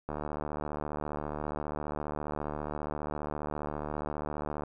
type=click train; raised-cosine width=1 ms; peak=-21 dBFS; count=341; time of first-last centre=0.09-4.635 s; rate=74.8 Hz; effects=none